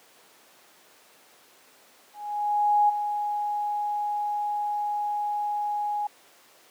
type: tone with ADSR envelope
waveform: sine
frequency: 830.6 Hz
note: G#5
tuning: in tune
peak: -16 dBFS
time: 2.13-6.07 s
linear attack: 760 ms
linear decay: 11 ms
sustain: -9 dB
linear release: 4 ms
effects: pink hiss -55 dBFS RMS until 6.7 s + high-pass 400 Hz 12 dB/octave